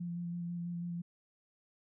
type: tone with vibrato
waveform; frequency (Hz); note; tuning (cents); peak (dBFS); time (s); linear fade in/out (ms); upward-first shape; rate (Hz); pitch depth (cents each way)
sine; 172.8; F3; -18; -36; 0-1.02; 10; square; 6.1; 13
effects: none